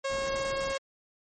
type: tone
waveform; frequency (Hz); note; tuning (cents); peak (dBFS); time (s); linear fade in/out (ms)
sawtooth; 544; C#5; -33; -25; 0.04-0.78; 10
type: low-pass noise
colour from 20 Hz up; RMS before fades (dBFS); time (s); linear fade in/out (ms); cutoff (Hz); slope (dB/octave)
pink; -43; 0.09-0.74; 20; 1300; 12
effects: MP3 32 kbps